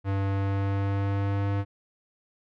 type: tone with pitch glide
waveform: square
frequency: 98 to 99.94 Hz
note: G2 to G2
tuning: 0 to +34 cents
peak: -25 dBFS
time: 0.04-1.65 s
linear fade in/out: 50 ms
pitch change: +34 cents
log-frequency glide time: 0.27-1.52 s
effects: low-pass 2000 Hz 12 dB/octave